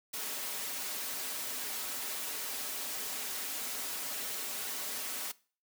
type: noise with comb filter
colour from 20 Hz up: white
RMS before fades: -38 dBFS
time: 0.13-5.32 s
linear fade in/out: 10 ms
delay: 5.8 ms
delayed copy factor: -0.6
effects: noise-tail reverb RT60 0.4 s tail -21 dB re dry + high-pass 200 Hz 12 dB/octave